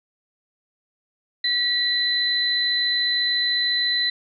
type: tone pair together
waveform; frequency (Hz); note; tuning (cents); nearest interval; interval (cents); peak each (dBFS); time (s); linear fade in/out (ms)
sine; 1943 / 4023; B6 / B7; -29 / +31; octave + minor second; 1260; -25 / -20; 1.44-4.1; 5
effects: none